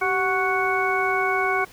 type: harmonic tone with a mistuned harmonic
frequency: 370 Hz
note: F#4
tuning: in tune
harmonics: 1 / 2 / 3 / 4 / 6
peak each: -26 / -26 / -26 / -26 / -26 dBFS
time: 0.01-1.65 s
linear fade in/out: 10 ms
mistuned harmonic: 1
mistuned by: +74 cents
effects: pink hiss -48 dBFS RMS until 1.72 s